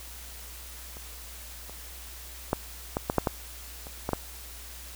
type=clicks; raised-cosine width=1 ms; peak=-30 / -30 / -10 / -13 / -11 / -7 / -10 / -28 / -14 / -11 dBFS; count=10; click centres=0.969 / 1.696 / 2.531 / 2.969 / 3.099 / 3.183 / 3.272 / 3.869 / 4.091 / 4.133 s; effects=added 60 Hz sine -45 dBFS peak until 4.95 s + white hiss -45 dBFS RMS until 4.95 s